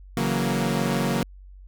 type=chord; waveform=sawtooth; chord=F# dominant seventh; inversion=second; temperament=equal; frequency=138.59 / 164.81 / 185 / 233.1 Hz; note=C#3 / E3 / F#3 / A#3; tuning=0 / 0 / 0 / 0 cents; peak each=-24 / -27 / -23 / -22 dBFS; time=0.17-1.23 s; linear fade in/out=2 ms; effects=added 47 Hz sine -42 dBFS peak until 1.67 s